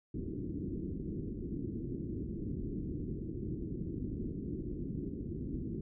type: low-pass noise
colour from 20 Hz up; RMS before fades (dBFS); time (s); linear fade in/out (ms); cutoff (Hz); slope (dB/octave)
white; -39; 0.14-5.81; 5; 360; 48
effects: none